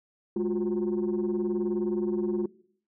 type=tone cluster; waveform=sine; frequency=208.2 / 351.8 / 370.9 Hz; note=G#3 / F4 / F#4; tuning=+5 / +13 / +4 cents; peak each=-28 / -26 / -31 dBFS; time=0.36-2.46 s; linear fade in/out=5 ms; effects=noise-tail reverb RT60 0.6 s tail -21 dB re dry + tanh soft clip ceiling -21 dBFS